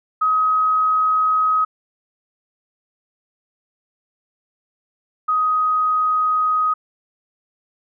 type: tone pair in turn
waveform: sine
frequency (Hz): 1266 / 1254.4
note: D#6 / D#6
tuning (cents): +30 / +14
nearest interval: unison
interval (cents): 16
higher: first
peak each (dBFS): -14 / -15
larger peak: first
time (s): 0.21-1.65 / 5.28-6.74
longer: second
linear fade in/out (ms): 10
effects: none